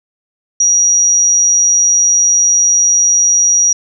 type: tone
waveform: sine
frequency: 5760 Hz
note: F#8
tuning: 47 cents flat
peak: -7 dBFS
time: 0.6-3.73 s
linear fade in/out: 5 ms
effects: none